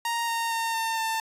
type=tone with pitch steps; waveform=sawtooth; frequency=932.3 / 922.7 / 913.1 / 903.7 / 894.3 Hz; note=A#5 / A#5 / A#5 / A5 / A5; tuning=0 / -18 / -36 / +46 / +28 cents; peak=-22 dBFS; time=0.05-1.2 s; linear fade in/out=2 ms; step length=230 ms; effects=resampled to 32000 Hz

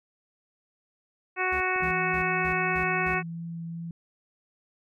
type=harmonic tone; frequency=370 Hz; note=F#4; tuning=in tune; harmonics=1 / 2 / 3 / 4 / 5 / 6 / 7; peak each=-32 / -32 / -32 / -32 / -32 / -32 / -32 dBFS; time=1.36-3.23 s; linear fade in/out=50 ms
type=tone bursts; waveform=45% pulse; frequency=69.6 Hz; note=C#2; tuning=8 cents sharp; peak=-37 dBFS; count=6; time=1.52-3.148 s; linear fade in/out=5 ms; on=88 ms; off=220 ms
type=clicks; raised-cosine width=2 ms; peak=-33 dBFS; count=2; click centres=1.761 / 1.806 s
type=tone with vibrato; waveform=sine; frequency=167.3 Hz; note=E3; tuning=26 cents sharp; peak=-33 dBFS; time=1.82-3.91 s; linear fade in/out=2 ms; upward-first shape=triangle; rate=2.6 Hz; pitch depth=9 cents each way
effects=none

